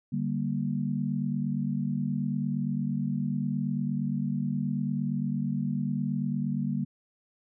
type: chord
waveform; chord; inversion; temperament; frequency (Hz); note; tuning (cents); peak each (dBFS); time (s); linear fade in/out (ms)
sine; G minor; second; just; 147 / 196 / 235.2; D3 / G3 / Bb3; +2 / 0 / +16; -31; 0.12-6.85; 10
effects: none